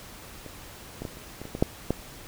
clicks, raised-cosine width 2 ms, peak -28 / -21 / -20 / -30 / -24 / -25 / -19 / -6 / -10 dBFS, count 9, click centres 0.463 / 1.02 / 1.052 / 1.171 / 1.416 / 1.454 / 1.551 / 1.625 / 1.906 s, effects pink hiss -45 dBFS RMS until 2.27 s

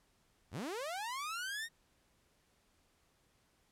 sawtooth linear sweep, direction up, 58 to 1884 Hz, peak -35 dBFS, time 0.51-1.69 s, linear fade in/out 50 ms, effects pink hiss -73 dBFS RMS until 3.71 s + low-pass 12000 Hz 12 dB/octave

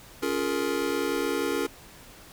square chord, Bb minor seventh, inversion first, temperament just, 279.7 / 349.6 / 419.5 / 466.2 Hz, Db4 / F4 / Ab4 / Bb4, +16 / +2 / +17 / 0 cents, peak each -32 dBFS, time 0.22-1.67 s, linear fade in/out 10 ms, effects pink hiss -49 dBFS RMS until 2.32 s

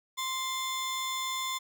30% pulse tone pair together, 1046.5 / 3520 Hz, C6 / A7, 0 / 0 cents, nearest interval octave + major sixth, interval 2100 cents, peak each -31 / -32 dBFS, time 0.17-1.59 s, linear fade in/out 20 ms, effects none

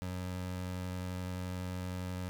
25% pulse tone, 91.2 Hz, F#2, 24 cents flat, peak -33 dBFS, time 0.02-2.29 s, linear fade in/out 0 ms, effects none

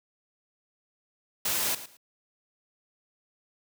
white noise with echo, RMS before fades -28 dBFS, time 1.45-1.75 s, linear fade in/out 5 ms, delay 110 ms, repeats 2, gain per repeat -14 dB, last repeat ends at 1.97 s, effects high-pass 100 Hz 12 dB/octave

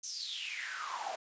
pink noise with high-pass filter sweep, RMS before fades -40 dBFS, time 0.03-1.16 s, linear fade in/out 10 ms, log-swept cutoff 6300 to 650 Hz, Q 8.5, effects resampled to 16000 Hz

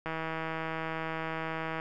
click train, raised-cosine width 0.5 ms, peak -20 dBFS, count 281, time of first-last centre 0.06-1.799 s, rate 161 Hz, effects none

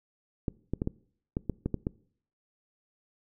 clicks, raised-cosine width 3 ms, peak -16 dBFS, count 9, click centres 0.482 / 0.736 / 0.819 / 0.874 / 1.369 / 1.497 / 1.66 / 1.743 / 1.869 s, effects noise-tail reverb RT60 0.6 s tail -23 dB re dry

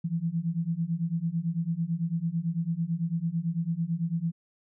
sine beating tone pair, 162.2 / 171.2 Hz, E3 / F3, -28 / -34 cents, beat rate 9 Hz, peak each -30 / -29 dBFS, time 0.04-4.32 s, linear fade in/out 10 ms, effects none

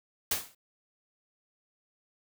white noise with exponential decay, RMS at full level -25 dBFS, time 0.31-0.55 s, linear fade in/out 5 ms, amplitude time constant 51 ms, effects none

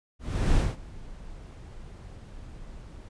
brown noise with ADSR envelope, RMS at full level -20 dBFS, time 0.19-3.09 s, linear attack 370 ms, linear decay 200 ms, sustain -23 dB, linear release 12 ms, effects resampled to 22050 Hz

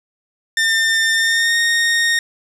sawtooth tone with pitch glide, 1802 to 1851.6 Hz, A6 to A#6, +41 to -12 cents, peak -10 dBFS, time 0.57-2.19 s, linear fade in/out 2 ms, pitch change +47 cents, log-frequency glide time 1.16-1.57 s, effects low-pass 9000 Hz 12 dB/octave + 8-bit

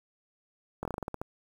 slowing click train, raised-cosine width 1 ms, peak -20 dBFS, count 10, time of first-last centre 0.83-1.215 s, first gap 22 ms, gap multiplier 1.16, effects 8-bit

